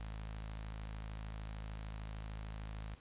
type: tone with notch filter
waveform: sawtooth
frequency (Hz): 53.3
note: G#1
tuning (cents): +46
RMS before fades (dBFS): -45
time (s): 0-2.95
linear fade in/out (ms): 0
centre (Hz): 360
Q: 0.84
effects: pink hiss -63 dBFS RMS until 3 s + resampled to 8000 Hz